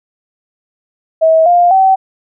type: tone with pitch steps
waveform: sine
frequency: 644 / 702.3 / 765.8 Hz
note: E5 / F5 / G5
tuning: -41 / +10 / -41 cents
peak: -5 dBFS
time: 1.21-1.96 s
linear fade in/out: 20 ms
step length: 250 ms
effects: none